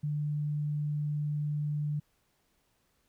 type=tone; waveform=sine; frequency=148.4 Hz; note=D3; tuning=18 cents sharp; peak=-29 dBFS; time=0.03-2 s; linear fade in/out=10 ms; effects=pink hiss -73 dBFS RMS until 3.08 s